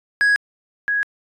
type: tone pair in turn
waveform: triangle / sine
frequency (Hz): 1661.2 / 1661.2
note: G#6 / G#6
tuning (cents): 0 / 0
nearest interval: unison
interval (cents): 0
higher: neither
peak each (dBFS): -11 / -17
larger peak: first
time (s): 0.21-0.36 / 0.88-1.03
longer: neither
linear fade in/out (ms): 0
effects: resampled to 24000 Hz